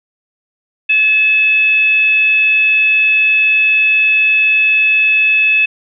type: tone with frequency modulation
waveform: sine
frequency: 2592 Hz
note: E7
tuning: 30 cents flat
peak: -8 dBFS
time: 0.89-5.66 s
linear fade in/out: 10 ms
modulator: 877 Hz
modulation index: 0.24
effects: none